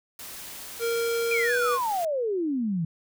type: noise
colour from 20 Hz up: white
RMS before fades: -40 dBFS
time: 0.19-2.05 s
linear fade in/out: 2 ms
type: tone with pitch glide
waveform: square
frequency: 464.4 to 486.6 Hz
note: A#4 to B4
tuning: -7 to -26 cents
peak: -25 dBFS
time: 0.79-1.79 s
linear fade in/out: 50 ms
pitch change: +81 cents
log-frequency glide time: 1.43-1.52 s
type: exponential sweep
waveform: sine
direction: down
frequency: 2445 to 156.5 Hz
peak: -24 dBFS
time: 1.31-2.85 s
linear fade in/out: 5 ms
effects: none